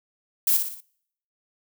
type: noise with echo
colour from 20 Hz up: violet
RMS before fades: -20 dBFS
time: 0.47-0.57 s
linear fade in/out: 5 ms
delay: 59 ms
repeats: 4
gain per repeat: -6 dB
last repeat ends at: 0.806 s
effects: noise-tail reverb RT60 0.7 s tail -26 dB re dry